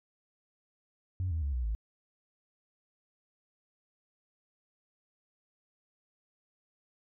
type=tone with pitch steps; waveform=sine; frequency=92 / 80.55 / 70.53 / 61.76 / 54.08 Hz; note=F#2 / E2 / C#2 / B1 / A1; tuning=-9 / -39 / +31 / +1 / -29 cents; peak=-28 dBFS; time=1.2-1.75 s; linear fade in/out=0 ms; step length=110 ms; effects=tanh soft clip ceiling -26 dBFS